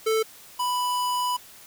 square tone pair in turn, 441.1 / 990.2 Hz, A4 / B5, +4 / +4 cents, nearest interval octave + major second, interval 1400 cents, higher second, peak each -21 / -24 dBFS, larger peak first, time 0.06-0.23 / 0.59-1.37 s, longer second, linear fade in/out 10 ms, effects white hiss -48 dBFS RMS until 1.66 s

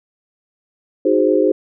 sine chord, Ab dominant seventh, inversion second, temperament equal, 311.1 / 370 / 415.3 / 523.3 Hz, Eb4 / Gb4 / Ab4 / C5, 0 / 0 / 0 / 0 cents, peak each -17 dBFS, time 1.05-1.52 s, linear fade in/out 5 ms, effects none

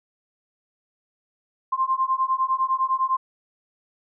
sine beating tone pair, 1046.5 / 1056.4 Hz, C6 / C6, 0 / +16 cents, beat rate 9.9 Hz, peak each -23 dBFS, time 1.72-3.17 s, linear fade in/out 10 ms, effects none

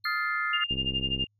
triangle tone with exponential decay, 4222 Hz, C8, 15 cents sharp, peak -32 dBFS, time 0.04-0.6 s, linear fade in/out 5 ms, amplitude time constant 120 ms
sine chord, F dominant seventh, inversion third, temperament just, 1257.2 / 1396.9 / 1746.1 / 2095 Hz, Eb6 / F6 / A6 / C7, +18 / 0 / -14 / +2 cents, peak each -32 dBFS, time 0.05-0.64 s, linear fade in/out 5 ms
sine tone with tremolo, 2809 Hz, F7, 9 cents sharp, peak -24 dBFS, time 0.53-1.27 s, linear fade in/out 5 ms, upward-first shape sine, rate 12 Hz, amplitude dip 90%
click train, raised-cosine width 3 ms, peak -23 dBFS, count 36, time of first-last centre 0.71-1.24 s, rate 66.1 Hz
effects added 104 Hz sine -70 dBFS peak until 1.39 s

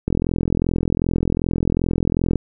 click train, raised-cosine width 3 ms, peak -6 dBFS, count 98, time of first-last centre 0.08-2.357 s, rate 42.6 Hz, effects none

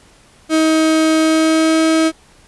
35% pulse tone with pitch glide, 317 to 320.5 Hz, D#4 to E4, +32 to -49 cents, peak -9 dBFS, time 0.49-2.12 s, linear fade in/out 50 ms, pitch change +19 cents, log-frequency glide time 1.19-1.82 s, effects pink hiss -48 dBFS RMS until 2.47 s + resampled to 24000 Hz

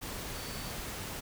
sine tone in noise, 4521 Hz, C#8, 33 cents sharp, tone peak -49 dBFS, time 0.34-0.73 s, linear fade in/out 20 ms, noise pink, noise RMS -40 dBFS, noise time 0.01-1.21 s, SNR -12 dB, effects none

